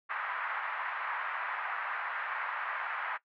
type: band-pass noise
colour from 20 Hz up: white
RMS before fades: -36 dBFS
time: 0.09-3.18 s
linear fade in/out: 20 ms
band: 890 to 1800 Hz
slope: 24 dB/octave
effects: noise-tail reverb RT60 0.1 s tail -18 dB re dry + low-pass 3000 Hz 12 dB/octave